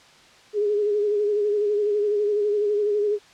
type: tone with vibrato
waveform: sine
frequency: 415.3 Hz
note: G#4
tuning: in tune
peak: -19 dBFS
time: 0.53-3.19 s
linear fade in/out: 50 ms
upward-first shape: sine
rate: 12 Hz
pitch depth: 42 cents each way
effects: white hiss -51 dBFS RMS until 3.33 s + low-pass 5000 Hz 12 dB/octave